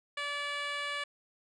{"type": "tone with band-pass filter", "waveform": "10% pulse", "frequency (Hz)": 577, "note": "D5", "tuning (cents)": -31, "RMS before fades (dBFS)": -36, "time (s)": [0.17, 1.04], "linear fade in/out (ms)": 5, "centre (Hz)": 2000, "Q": 0.61, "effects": ["resampled to 22050 Hz"]}